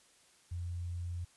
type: tone with quantisation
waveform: sine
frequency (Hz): 87.31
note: F2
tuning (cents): 0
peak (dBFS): -36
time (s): 0.51-1.25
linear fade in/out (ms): 10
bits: 11
effects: white hiss -65 dBFS RMS until 1.36 s + resampled to 24000 Hz